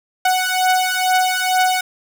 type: beating tone pair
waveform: sawtooth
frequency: 740 / 742.2 Hz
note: F#5 / F#5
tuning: 0 / +5 cents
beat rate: 2.2 Hz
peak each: -14 dBFS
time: 0.25-1.81 s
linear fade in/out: 5 ms
effects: none